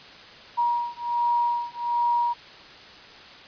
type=beating tone pair; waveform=sine; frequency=952 / 953.3 Hz; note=A#5 / A#5; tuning=+36 / +39 cents; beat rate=1.3 Hz; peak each=-25 dBFS; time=0.57-2.34 s; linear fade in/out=20 ms; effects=white hiss -45 dBFS RMS until 3.47 s + resampled to 11025 Hz